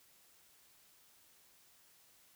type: silence
effects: white hiss -66 dBFS RMS until 2.35 s